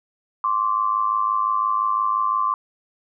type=tone pair together; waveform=sine; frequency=1050.2 / 1156 Hz; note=C6 / D6; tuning=+6 / -28 cents; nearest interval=major second; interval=166 cents; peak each=-21 dBFS; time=0.44-2.54 s; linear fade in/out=2 ms; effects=none